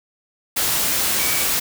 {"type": "tone in noise", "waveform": "sine", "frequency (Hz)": 2280, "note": "C#7", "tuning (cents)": 48, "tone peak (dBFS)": -27, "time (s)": [1.19, 1.44], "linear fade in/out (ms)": 10, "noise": "white", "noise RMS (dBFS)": -20, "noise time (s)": [0.56, 1.6], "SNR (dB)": -10, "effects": []}